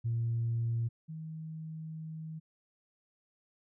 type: tone pair in turn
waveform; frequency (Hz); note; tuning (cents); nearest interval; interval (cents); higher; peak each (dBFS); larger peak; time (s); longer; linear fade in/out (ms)
sine; 116.1 / 158.74; A#2 / D#3; -7 / +35; perfect fourth; 542; second; -28 / -39; first; 0.04-0.89 / 1.08-2.4; second; 20
effects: tanh soft clip ceiling -25 dBFS